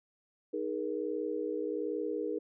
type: chord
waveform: sine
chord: D# suspended fourth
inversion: none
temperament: equal with one note detuned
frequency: 311.1 / 415.3 / 476.5 Hz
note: D#4 / G#4 / A#4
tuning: 0 / 0 / +38 cents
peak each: -37 / -36 / -36 dBFS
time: 0.53-2.39 s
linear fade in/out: 10 ms
effects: none